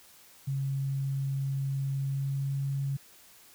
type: tone with pitch glide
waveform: sine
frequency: 136.6 to 137.95 Hz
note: C#3 to C#3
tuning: -25 to -8 cents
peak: -28 dBFS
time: 0.47-2.97 s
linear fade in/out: 10 ms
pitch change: +17 cents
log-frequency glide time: 1.88-2.67 s
effects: white hiss -56 dBFS RMS until 3.54 s